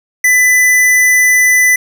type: tone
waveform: square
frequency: 1998 Hz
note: B6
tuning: 20 cents sharp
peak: -7 dBFS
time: 0.24-1.76 s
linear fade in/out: 5 ms
effects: none